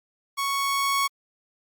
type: tone with level ramp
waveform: sawtooth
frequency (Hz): 1109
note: C#6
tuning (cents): 0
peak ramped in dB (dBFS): -21 to -17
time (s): 0.37-1.08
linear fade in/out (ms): 20
effects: Opus 48 kbps